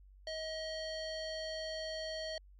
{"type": "tone with low-pass filter", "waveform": "square", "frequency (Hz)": 634, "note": "D#5", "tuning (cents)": 32, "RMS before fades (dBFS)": -41, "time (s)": [0.27, 2.38], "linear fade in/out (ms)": 2, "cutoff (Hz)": 4500, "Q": 4.3, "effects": ["added 48 Hz sine -56 dBFS peak until 2.59 s"]}